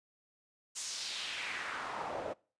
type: noise with band-pass filter sweep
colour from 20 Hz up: pink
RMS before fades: -40 dBFS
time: 0.75-2.34 s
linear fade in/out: 20 ms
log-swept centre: 7400 to 520 Hz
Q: 1.9
effects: noise-tail reverb RT60 0.4 s tail -24 dB re dry + resampled to 22050 Hz